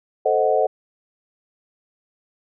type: chord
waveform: sine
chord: A diminished seventh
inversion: none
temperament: equal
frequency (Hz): 440 / 523.3 / 622.3 / 740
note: A4 / C5 / Eb5 / Gb5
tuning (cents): 0 / 0 / 0 / 0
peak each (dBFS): -21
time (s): 0.25-0.67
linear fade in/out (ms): 10
effects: none